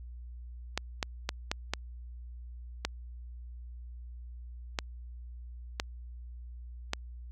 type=clicks; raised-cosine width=0.2 ms; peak=-12 dBFS; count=9; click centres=0.776 / 1.028 / 1.291 / 1.515 / 1.736 / 2.85 / 4.788 / 5.799 / 6.934 s; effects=added 60 Hz sine -42 dBFS peak until 7.31 s